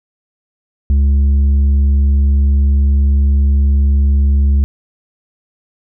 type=tone with tanh clipping; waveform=sine; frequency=69.9 Hz; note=C#2; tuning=15 cents sharp; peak=-9 dBFS; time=0.9-4.64 s; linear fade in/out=0 ms; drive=5 dB; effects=none